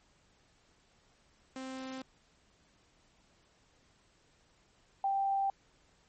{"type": "tone pair in turn", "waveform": ["sawtooth", "sine"], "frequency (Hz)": [262.1, 785.4], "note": ["C4", "G5"], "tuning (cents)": [3, 3], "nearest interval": "octave + perfect fifth", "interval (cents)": 1900, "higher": "second", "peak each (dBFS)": [-36, -28], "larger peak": "second", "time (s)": [[1.56, 2.02], [5.04, 5.5]], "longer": "neither", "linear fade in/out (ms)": 2, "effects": ["pink hiss -68 dBFS RMS until 6.08 s", "MP3 32 kbps"]}